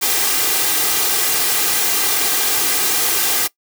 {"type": "noise with comb filter", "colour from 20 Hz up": "white", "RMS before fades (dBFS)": -17, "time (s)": [0.01, 3.48], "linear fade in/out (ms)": 20, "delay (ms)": 2.5, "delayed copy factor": 0.6, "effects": ["noise-tail reverb RT60 0.1 s tail -20 dB re dry", "high-pass 150 Hz 12 dB/octave"]}